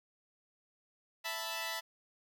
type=chord; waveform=10% pulse; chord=E suspended fourth; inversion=none; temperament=equal; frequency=659.3 / 880 / 987.8 Hz; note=E5 / A5 / B5; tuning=0 / 0 / 0 cents; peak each=-33 dBFS; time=1.24-1.81 s; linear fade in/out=20 ms; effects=none